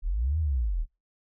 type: linear two-way sweep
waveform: sine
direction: up then down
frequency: 33.44 to 82.41 to 33.44 Hz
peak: -24 dBFS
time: 0.02-0.86 s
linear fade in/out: 50 ms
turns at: 0.39 s
effects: noise-tail reverb RT60 0.2 s tail -18 dB re dry